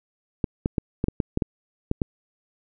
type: clicks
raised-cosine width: 3 ms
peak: -9 dBFS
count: 10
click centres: 0.442 / 0.659 / 0.782 / 1.041 / 1.084 / 1.202 / 1.374 / 1.422 / 1.914 / 2.018 s
effects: none